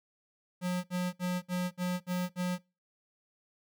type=tone bursts; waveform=square; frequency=180 Hz; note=F#3; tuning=47 cents flat; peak=-30 dBFS; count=7; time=0.61-2.586 s; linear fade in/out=50 ms; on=230 ms; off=61 ms; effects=noise-tail reverb RT60 0.3 s tail -25 dB re dry